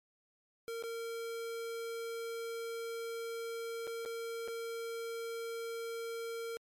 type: tone with dropouts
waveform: square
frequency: 460 Hz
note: A#4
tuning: 23 cents flat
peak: -39 dBFS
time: 0.68-6.57 s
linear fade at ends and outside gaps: 0 ms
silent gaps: 0.825-0.837 / 3.87-3.875 / 4.051-4.059 / 4.477-4.483 s
effects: MP3 64 kbps